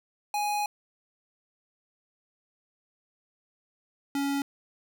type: tone pair in turn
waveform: square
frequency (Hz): 830.6 / 279.6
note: G#5 / C#4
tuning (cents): 0 / +15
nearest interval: octave + perfect fifth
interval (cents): 1885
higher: first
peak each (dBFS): -27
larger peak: neither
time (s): 0.34-0.66 / 4.15-4.42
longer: first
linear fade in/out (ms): 2
effects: none